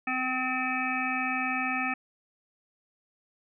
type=harmonic tone; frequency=256.6 Hz; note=C4; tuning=34 cents flat; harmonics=1 / 3 / 5 / 7 / 9 / 10; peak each=-34 / -34 / -34 / -34 / -34 / -34 dBFS; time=0.07-1.94 s; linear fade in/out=5 ms; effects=none